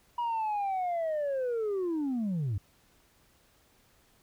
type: linear sweep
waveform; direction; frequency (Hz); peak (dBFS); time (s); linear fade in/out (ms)
sine; down; 966 to 90.2; -26; 0.18-2.58; 5
effects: tanh soft clip ceiling -27 dBFS + pink hiss -65 dBFS RMS until 4.22 s